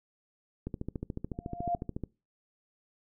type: click train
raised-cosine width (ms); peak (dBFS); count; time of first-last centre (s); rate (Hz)
3; -22; 20; 0.67-2.037; 13.9
type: tone with exponential growth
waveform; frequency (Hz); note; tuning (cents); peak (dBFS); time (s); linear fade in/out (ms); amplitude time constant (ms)
sine; 697; F5; -4; -25; 1.33-1.75; 5; 91
effects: noise-tail reverb RT60 0.3 s tail -24 dB re dry